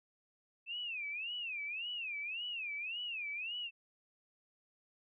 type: tone with vibrato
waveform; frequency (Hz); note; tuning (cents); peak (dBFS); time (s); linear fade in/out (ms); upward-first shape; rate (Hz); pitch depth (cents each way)
sine; 2600; E7; -24; -38; 0.66-3.71; 50; sine; 1.8; 220
effects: none